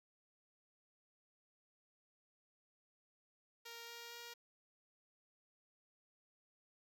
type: tone with pitch steps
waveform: 5% pulse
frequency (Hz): 466.2 / 469.2 / 472.2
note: A#4 / A#4 / A#4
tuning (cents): 0 / +11 / +22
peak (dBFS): -38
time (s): 3.65-4.34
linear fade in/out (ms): 10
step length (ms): 230
effects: none